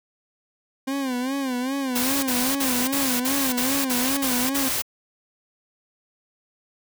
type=tone with vibrato; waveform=40% pulse; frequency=261.6 Hz; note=C4; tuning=in tune; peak=-23 dBFS; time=0.87-4.69 s; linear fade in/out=10 ms; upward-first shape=sine; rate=2.5 Hz; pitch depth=110 cents each way
type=noise bursts; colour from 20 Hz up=white; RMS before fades=-25 dBFS; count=9; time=1.95-4.822 s; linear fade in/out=10 ms; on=280 ms; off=44 ms
effects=none